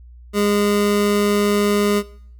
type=tone pair together; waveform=square; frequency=205.3 / 410.6 Hz; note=G#3 / G#4; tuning=-20 / -20 cents; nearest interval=octave; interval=1200 cents; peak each=-19 dBFS; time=0.33-2.03 s; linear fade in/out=50 ms; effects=noise-tail reverb RT60 0.6 s tail -20 dB re dry + added 60 Hz sine -39 dBFS peak until 2.39 s